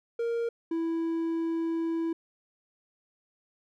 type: tone pair in turn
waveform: triangle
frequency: 466.2 / 329.7 Hz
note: A#4 / E4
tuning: 0 / 0 cents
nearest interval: tritone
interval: 600 cents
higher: first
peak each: -25 dBFS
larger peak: neither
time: 0.19-0.49 / 0.71-2.13 s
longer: second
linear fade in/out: 5 ms
effects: none